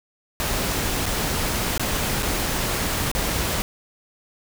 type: noise with dropouts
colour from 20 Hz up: pink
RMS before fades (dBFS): -24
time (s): 0.4-3.62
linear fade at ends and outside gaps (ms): 0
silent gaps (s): 1.057-1.063 / 1.778-1.796 / 2.224-2.23 / 3.115-3.15
effects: none